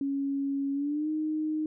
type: tone with pitch glide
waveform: sine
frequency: 277.2 to 309.4 Hz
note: C#4 to D#4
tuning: 0 to -10 cents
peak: -27 dBFS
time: 0.01-1.66 s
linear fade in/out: 2 ms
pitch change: +190 cents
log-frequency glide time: 0.73-1.09 s
effects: none